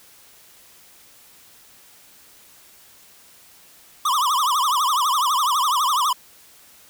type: tone with vibrato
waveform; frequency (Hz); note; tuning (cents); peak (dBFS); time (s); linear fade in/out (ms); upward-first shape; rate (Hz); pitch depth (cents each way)
square; 1108.7; C#6; 0; -18; 4.05-6.13; 5; triangle; 12; 260
effects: white hiss -50 dBFS RMS until 6.89 s